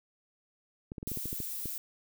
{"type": "clicks", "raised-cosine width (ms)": 3, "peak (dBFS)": -26, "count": 10, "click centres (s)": [0.919, 0.982, 1.029, 1.075, 1.117, 1.173, 1.257, 1.329, 1.403, 1.657]}
{"type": "noise", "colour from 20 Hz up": "violet", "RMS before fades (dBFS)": -38, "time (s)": [1.07, 1.78], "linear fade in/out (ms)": 0}
{"effects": []}